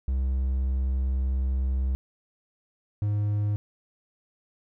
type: tone pair in turn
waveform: triangle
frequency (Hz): 65.41 / 103.83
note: C2 / G#2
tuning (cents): 0 / 0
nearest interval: minor sixth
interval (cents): 800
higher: second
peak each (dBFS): -21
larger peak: neither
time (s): 0.08-1.95 / 3.02-3.56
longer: first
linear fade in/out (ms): 0
effects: none